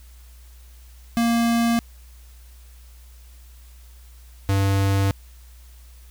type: tone pair in turn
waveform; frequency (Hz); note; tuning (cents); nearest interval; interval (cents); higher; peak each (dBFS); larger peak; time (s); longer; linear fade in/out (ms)
square; 233.1 / 98.01; A#3 / G2; 0 / 0; octave + minor third; 1500; first; -18; neither; 1.17-1.79 / 4.49-5.11; neither; 0
effects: added 60 Hz sine -43 dBFS peak until 6.1 s + white hiss -55 dBFS RMS until 6.1 s